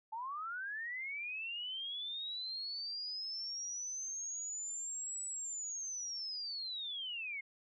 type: linear two-way sweep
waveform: sine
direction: up then down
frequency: 859 to 7920 to 2121 Hz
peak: -39 dBFS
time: 0.12-7.41 s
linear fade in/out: 10 ms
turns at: 5.25 s
effects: none